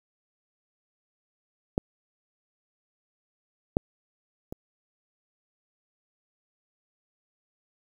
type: clicks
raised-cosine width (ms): 2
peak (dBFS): -10 / -8 / -22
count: 3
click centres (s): 1.779 / 3.769 / 4.525
effects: 8-bit